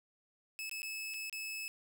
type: tone with dropouts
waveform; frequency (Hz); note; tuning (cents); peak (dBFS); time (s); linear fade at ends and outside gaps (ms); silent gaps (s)
sawtooth; 2600; E7; -24; -36; 0.59-1.68; 0; 0.695-0.713 / 0.82-0.83 / 1.138-1.142 / 1.297-1.327
effects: none